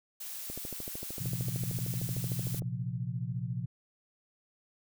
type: noise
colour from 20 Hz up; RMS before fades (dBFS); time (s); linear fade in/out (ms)
blue; -41; 0.2-2.6; 10
type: click train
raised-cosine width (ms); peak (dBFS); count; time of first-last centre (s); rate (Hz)
2; -28; 29; 0.5-2.621; 13.2
type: chord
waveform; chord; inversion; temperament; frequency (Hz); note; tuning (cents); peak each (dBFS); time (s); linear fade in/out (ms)
sine; Bb suspended second; none; equal; 116.54 / 130.81 / 174.61; Bb2 / C3 / F3; 0 / 0 / 0; -36 / -36 / -39; 1.2-3.66; 10
effects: none